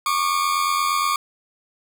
40% pulse tone pair together, 1109.5 / 1198 Hz, C#6 / D6, +1 / +34 cents, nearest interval minor second, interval 133 cents, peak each -21 dBFS, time 0.06-1.16 s, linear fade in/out 2 ms, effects none

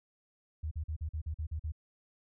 sine tone bursts, 77.78 Hz, D#2, in tune, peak -33 dBFS, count 9, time 0.63-1.721 s, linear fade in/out 10 ms, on 83 ms, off 43 ms, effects none

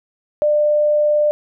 sine tone, 597 Hz, D5, 28 cents sharp, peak -12 dBFS, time 0.42-1.31 s, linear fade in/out 0 ms, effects none

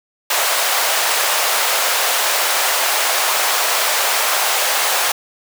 pink high-pass noise, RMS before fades -17 dBFS, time 0.3-5.12 s, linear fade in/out 5 ms, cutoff 600 Hz, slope 24 dB/octave, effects none

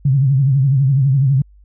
sine tone with vibrato, 135.6 Hz, C#3, 38 cents flat, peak -10 dBFS, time 0.05-1.42 s, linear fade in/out 5 ms, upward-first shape triangle, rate 12 Hz, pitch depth 130 cents each way, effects added 50 Hz sine -43 dBFS peak until 1.64 s

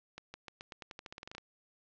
accelerating click train, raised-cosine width 0.2 ms, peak -27 dBFS, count 16, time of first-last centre 0.18-1.381 s, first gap 160 ms, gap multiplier 0.89, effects low-pass 5000 Hz 12 dB/octave

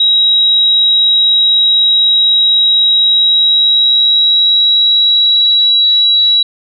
sine tone with pitch glide, 3836 to 3899 Hz, A#7 to B7, +49 to -23 cents, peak -6 dBFS, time 0-6.43 s, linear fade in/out 5 ms, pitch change +28 cents, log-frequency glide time 2.99-5.67 s, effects none

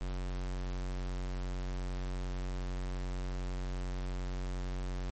square tone, 45.64 Hz, F#1, 23 cents flat, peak -35 dBFS, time 0.01-5.1 s, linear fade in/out 0 ms, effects MP3 32 kbps

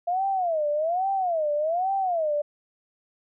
sine tone with vibrato, 679 Hz, F5, 49 cents flat, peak -22 dBFS, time 0.07-2.42 s, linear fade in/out 10 ms, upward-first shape sine, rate 1.2 Hz, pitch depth 250 cents each way, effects none

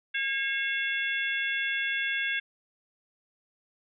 harmonic tone with a mistuned harmonic, 542 Hz, C#5, 39 cents flat, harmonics 3 / 4 / 5 / 6, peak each -30 / -32 / -34 / -36 dBFS, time 0.14-2.4 s, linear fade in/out 10 ms, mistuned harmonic 6, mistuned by +89 cents, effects none

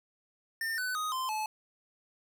square tone with pitch steps, 1807 / 1502 / 1248.6 / 1037.8 / 862.7 Hz, A6 / F#6 / D#6 / C6 / A5, +46 / +26 / +6 / -14 / -34 cents, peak -32 dBFS, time 0.61-1.46 s, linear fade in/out 2 ms, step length 170 ms, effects 10-bit

